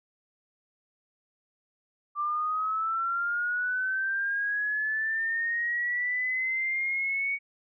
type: linear sweep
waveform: sine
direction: up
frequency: 1174 to 2242 Hz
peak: -26 dBFS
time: 2.15-7.39 s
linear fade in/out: 50 ms
effects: none